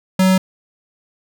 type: tone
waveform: square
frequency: 187.5 Hz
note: F#3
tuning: 23 cents sharp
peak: -11 dBFS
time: 0.19-0.38 s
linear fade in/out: 5 ms
effects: none